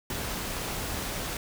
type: noise with amplitude modulation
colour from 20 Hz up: pink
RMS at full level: -32 dBFS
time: 0.1-1.37 s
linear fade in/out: 2 ms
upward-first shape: sine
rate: 283 Hz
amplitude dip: 30%
effects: none